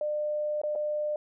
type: tone with dropouts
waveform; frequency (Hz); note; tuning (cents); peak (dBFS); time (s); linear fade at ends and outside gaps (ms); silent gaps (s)
sine; 600; D5; +37; -27; 0.01-1.16; 2; 0.616-0.635 / 0.753-0.758
effects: none